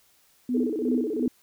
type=tone with tremolo; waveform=sine; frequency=248.5 Hz; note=B3; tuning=11 cents sharp; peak=-21 dBFS; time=0.49-1.28 s; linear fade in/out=2 ms; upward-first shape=sine; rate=2.8 Hz; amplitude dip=95%
type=tone with vibrato; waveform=sine; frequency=370 Hz; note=F#4; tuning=in tune; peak=-26 dBFS; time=0.54-1.28 s; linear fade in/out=10 ms; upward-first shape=square; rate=16 Hz; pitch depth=270 cents each way
effects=white hiss -62 dBFS RMS until 1.42 s